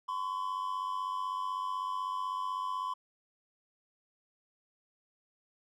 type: tone pair together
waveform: triangle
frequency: 1021 / 1117 Hz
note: C6 / C#6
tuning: -43 / +13 cents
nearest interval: major second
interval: 156 cents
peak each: -32 / -37 dBFS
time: 0.08-2.94 s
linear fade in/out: 10 ms
effects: none